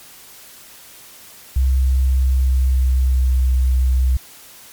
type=tone with pitch glide; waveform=sine; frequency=65.41 to 63.92 Hz; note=C2 to C2; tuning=0 to -40 cents; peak=-12 dBFS; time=1.56-4.17 s; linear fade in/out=5 ms; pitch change=-40 cents; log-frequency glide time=2.01-3.44 s; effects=white hiss -42 dBFS RMS until 4.72 s + MP3 96 kbps